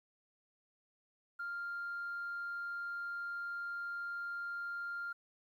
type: tone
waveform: sine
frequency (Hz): 1396.9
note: F6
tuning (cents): 0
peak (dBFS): -37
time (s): 1.39-5.13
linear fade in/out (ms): 10
effects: tanh soft clip ceiling -35 dBFS + 12-bit